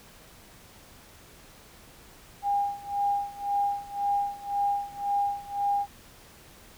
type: tone with tremolo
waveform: sine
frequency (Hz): 808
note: G#5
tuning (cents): -48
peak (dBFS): -22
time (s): 2.42-5.87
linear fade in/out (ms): 50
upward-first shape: sine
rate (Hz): 1.9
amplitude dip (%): 90
effects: pink hiss -52 dBFS RMS until 6.77 s